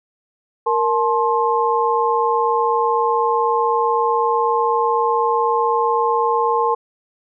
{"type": "tone cluster", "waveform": "sine", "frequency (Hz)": [466.5, 866, 1058], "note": ["A#4", "A5", "C6"], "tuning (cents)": [1, -28, 19], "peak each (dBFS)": -19, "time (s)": [0.66, 6.75], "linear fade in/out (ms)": 10, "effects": []}